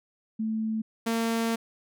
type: tone pair in turn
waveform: sine / sawtooth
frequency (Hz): 220 / 228.2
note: A3 / A#3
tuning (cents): 0 / -37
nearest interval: minor second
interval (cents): 63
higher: second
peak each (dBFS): -26 / -21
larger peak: second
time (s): 0.39-0.82 / 1.06-1.56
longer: second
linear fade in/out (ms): 10
effects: none